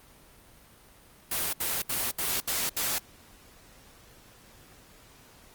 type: noise bursts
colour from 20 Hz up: white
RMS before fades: -29 dBFS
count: 6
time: 1.31-2.985 s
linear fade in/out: 5 ms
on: 220 ms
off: 71 ms
effects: pink hiss -55 dBFS RMS until 5.54 s + Opus 32 kbps